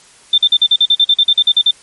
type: tone bursts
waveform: sine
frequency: 3567 Hz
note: A7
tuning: 23 cents sharp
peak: -6 dBFS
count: 15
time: 0.33-1.71 s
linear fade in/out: 5 ms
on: 50 ms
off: 45 ms
effects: white hiss -44 dBFS RMS until 1.82 s + MP3 48 kbps